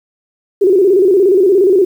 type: tone with vibrato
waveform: sine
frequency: 381 Hz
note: G4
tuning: 49 cents flat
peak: -6 dBFS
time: 0.61-1.85 s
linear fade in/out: 10 ms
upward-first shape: square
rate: 17 Hz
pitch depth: 98 cents each way
effects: 7-bit